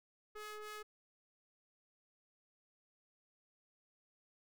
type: ring-modulated tone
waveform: sawtooth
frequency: 423 Hz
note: G#4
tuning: 32 cents sharp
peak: -39 dBFS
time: 0.35-0.83 s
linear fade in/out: 10 ms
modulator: 848 Hz
effects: none